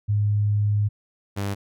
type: tone pair in turn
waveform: sine / sawtooth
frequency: 103.83 / 99.93 Hz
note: G#2 / G2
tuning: 0 / +34 cents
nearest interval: minor second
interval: 66 cents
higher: first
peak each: -18 / -21 dBFS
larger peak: first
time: 0.08-0.89 / 1.36-1.55 s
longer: first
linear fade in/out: 20 ms
effects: none